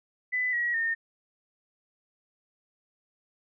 sine tone with pitch steps, 2000 / 1911.9 / 1827.7 Hz, B6 / A#6 / A#6, +21 / +43 / -35 cents, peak -25 dBFS, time 0.32-0.95 s, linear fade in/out 20 ms, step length 210 ms, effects none

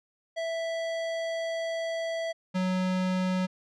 square tone pair in turn, 659.3 / 185.01 Hz, E5 / F#3, 0 / 0 cents, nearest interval octave + minor seventh, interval 2200 cents, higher first, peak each -30 / -26 dBFS, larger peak second, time 0.36-2.33 / 2.54-3.47 s, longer first, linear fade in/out 20 ms, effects low-pass 5000 Hz 12 dB/octave

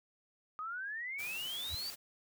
sine exponential sweep, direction up, 1227 to 4699 Hz, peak -38 dBFS, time 0.59-1.9 s, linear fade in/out 0 ms
white noise, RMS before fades -47 dBFS, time 1.18-1.96 s, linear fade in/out 20 ms
sine tone with exponential growth, 80.8 Hz, E2, 34 cents flat, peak -35 dBFS, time 1.66-1.75 s, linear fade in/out 5 ms, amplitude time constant 19 ms
effects none

